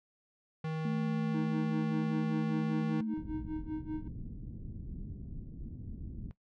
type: tone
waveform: square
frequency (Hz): 158.3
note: D#3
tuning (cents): +30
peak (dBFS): -34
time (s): 0.64-3.01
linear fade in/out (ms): 5
type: tone with vibrato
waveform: sine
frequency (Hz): 220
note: A3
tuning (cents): 0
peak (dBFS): -32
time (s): 0.85-3.14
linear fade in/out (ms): 2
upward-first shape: square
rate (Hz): 16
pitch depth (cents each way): 20
type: tone with tremolo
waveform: triangle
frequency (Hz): 311.1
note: D#4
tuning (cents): 0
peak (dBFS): -31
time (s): 1.34-4.08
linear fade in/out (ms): 5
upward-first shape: sine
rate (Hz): 5.1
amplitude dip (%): 90
type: low-pass noise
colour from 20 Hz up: pink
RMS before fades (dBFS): -43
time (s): 3.17-6.31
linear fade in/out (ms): 0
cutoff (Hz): 260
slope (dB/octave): 24
effects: noise-tail reverb RT60 0.1 s tail -17 dB re dry + low-pass 3000 Hz 12 dB/octave